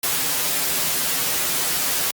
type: noise with comb filter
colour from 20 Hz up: white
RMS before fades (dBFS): -22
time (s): 0.03-2.11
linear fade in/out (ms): 5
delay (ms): 9.3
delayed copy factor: -0.85
effects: high-pass 80 Hz 12 dB/octave + Opus 48 kbps